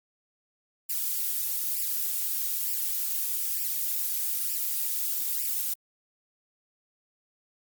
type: noise with flanger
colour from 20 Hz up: violet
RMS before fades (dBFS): -29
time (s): 0.89-5.74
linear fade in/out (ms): 10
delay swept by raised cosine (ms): 0.38 to 5.58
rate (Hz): 1.1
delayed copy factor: +0.65
effects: Opus 48 kbps